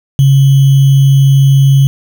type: tone with sample-and-hold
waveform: sine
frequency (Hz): 136.9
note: C#3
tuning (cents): -21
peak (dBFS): -3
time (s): 0.19-1.87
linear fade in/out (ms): 0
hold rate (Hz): 3150
effects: none